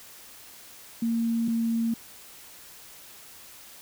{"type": "tone pair in turn", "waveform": "sine", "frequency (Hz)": [230, 229.1], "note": ["A#3", "A#3"], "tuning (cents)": [-23, -30], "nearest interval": "unison", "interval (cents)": 7, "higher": "first", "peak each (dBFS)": -23, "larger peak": "neither", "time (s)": [[1.02, 1.48], [1.48, 1.94]], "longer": "neither", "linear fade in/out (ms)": 5, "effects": ["white hiss -48 dBFS RMS until 3.81 s"]}